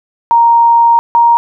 sine tone pair in turn, 933 / 937.6 Hz, A#5 / A#5, +1 / +10 cents, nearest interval unison, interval 9 cents, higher second, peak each -4 dBFS, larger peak neither, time 0.31-0.99 / 1.15-1.37 s, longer first, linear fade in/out 0 ms, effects none

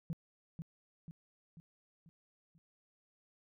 sine tone with echo, 164.4 Hz, E3, 4 cents flat, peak -33 dBFS, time 0.1-0.13 s, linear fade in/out 0 ms, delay 490 ms, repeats 5, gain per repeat -6 dB, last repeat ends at 2.58 s, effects tanh soft clip ceiling -33 dBFS

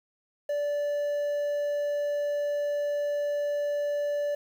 triangle tone with quantisation, 582 Hz, D5, 16 cents flat, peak -24 dBFS, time 0.49-4.35 s, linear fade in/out 5 ms, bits 9, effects none

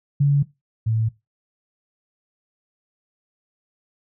sine tone pair in turn, 142.2 / 111.36 Hz, C#3 / A2, +45 / +21 cents, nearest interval major third, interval 424 cents, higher first, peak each -13 / -18 dBFS, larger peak first, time 0.2-0.43 / 0.86-1.09 s, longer neither, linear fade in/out 10 ms, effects noise-tail reverb RT60 0.2 s tail -18 dB re dry

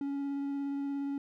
triangle tone with vibrato, 280 Hz, C#4, 18 cents sharp, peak -30 dBFS, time 0.01-1.18 s, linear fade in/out 2 ms, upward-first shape sine, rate 17 Hz, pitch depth 10 cents each way, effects none

